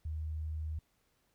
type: tone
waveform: sine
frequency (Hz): 78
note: D#2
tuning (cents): +5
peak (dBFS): -35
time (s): 0.05-0.79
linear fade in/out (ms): 5
effects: pink hiss -75 dBFS RMS until 1.34 s